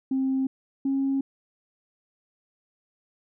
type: tone pair in turn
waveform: sine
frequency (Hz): 265.3 / 271.8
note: C4 / C#4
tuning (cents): +24 / -34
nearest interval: unison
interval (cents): 42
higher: second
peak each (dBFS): -21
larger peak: neither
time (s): 0.11-0.47 / 0.85-1.21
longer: neither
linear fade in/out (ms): 5
effects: tanh soft clip ceiling -18 dBFS